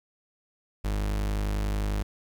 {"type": "tone", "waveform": "40% pulse", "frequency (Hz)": 51.1, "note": "G#1", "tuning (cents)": -27, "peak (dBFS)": -25, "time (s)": [0.84, 2.03], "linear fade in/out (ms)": 10, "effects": ["10-bit"]}